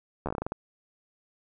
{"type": "slowing click train", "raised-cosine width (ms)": 1, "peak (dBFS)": -17, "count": 10, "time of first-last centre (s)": [0.26, 0.521], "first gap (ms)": 12, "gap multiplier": 1.21, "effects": []}